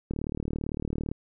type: click train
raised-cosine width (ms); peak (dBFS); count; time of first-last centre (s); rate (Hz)
3; -18; 39; 0.11-1.115; 37.8
effects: none